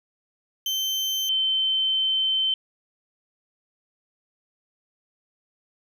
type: tone pair in turn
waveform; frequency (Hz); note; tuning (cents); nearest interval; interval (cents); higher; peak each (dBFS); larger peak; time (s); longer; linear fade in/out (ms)
35% pulse / sine; 3100 / 3087; G7 / G7; -20 / -27; unison; 7; first; -22 / -20; second; 0.66-1.29 / 1.29-2.54; second; 2
effects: none